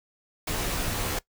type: noise with comb filter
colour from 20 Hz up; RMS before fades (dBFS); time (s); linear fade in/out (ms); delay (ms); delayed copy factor
pink; -29; 0.47-1.19; 5; 15; -0.85
effects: noise-tail reverb RT60 0.1 s tail -20 dB re dry